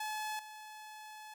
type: tone with level steps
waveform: sawtooth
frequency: 858 Hz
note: A5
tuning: 44 cents flat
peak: -33 / -44 dBFS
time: 0-1.34 s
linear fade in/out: 5 ms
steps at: 0.39 s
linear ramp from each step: 2 ms
effects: none